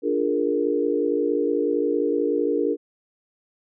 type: chord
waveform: sine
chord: Bb dominant seventh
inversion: first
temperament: equal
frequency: 293.7 / 349.2 / 415.3 / 466.2 Hz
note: D4 / F4 / Ab4 / Bb4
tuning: 0 / 0 / 0 / 0 cents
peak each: -25 / -27 / -25 / -24 dBFS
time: 0.02-2.77 s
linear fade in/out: 50 ms
effects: none